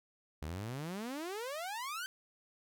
sawtooth exponential sweep, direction up, 71.2 to 1568 Hz, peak -35 dBFS, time 0.42-2.06 s, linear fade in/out 0 ms, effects none

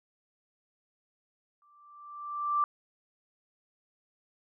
sine tone with exponential growth, 1174.7 Hz, D6, in tune, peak -22 dBFS, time 1.62-2.64 s, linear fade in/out 1 ms, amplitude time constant 220 ms, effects none

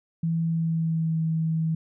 sine tone with pitch glide, 164.81 to 161.05 Hz, E3 to E3, 0 to -40 cents, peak -22 dBFS, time 0.23-1.75 s, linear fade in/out 5 ms, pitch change -40 cents, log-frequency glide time 0.44-1.2 s, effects none

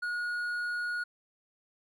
triangle tone with hard clipping, 1446 Hz, F#6, 40 cents flat, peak -32 dBFS, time 0.02-1.04 s, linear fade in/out 10 ms, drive 7 dB, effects none

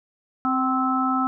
harmonic tone with a mistuned harmonic, 261.6 Hz, C4, in tune, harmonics 1 / 3 / 4 / 5, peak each -23 / -27 / -32 / -23 dBFS, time 0.45-1.27 s, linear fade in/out 0 ms, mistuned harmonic 3, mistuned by -35 cents, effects none

